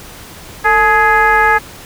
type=tone with frequency modulation; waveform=sine; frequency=1263 Hz; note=D#6; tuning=26 cents sharp; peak=-7 dBFS; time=0.64-1.59 s; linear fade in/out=20 ms; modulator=407 Hz; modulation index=1.7; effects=pink hiss -34 dBFS RMS until 1.85 s